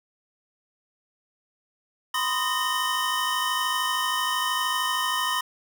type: tone cluster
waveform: square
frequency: 994 / 1047 / 1242 / 1840 / 3003 Hz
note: B5 / C6 / D#6 / A#6 / F#7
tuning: +11 / +1 / -3 / -23 / +25 cents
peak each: -31 dBFS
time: 2.14-5.41 s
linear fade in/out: 5 ms
effects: none